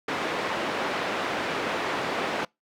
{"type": "band-pass noise", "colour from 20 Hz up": "pink", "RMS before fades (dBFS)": -29, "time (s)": [0.08, 2.45], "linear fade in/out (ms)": 5, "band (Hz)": [320, 2600], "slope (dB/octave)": 12, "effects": ["noise-tail reverb RT60 0.2 s tail -26 dB re dry"]}